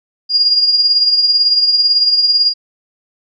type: tone with tremolo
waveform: sine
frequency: 4837 Hz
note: D#8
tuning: 50 cents flat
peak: -6 dBFS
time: 0.29-2.54 s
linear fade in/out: 50 ms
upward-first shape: triangle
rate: 18 Hz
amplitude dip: 60%
effects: none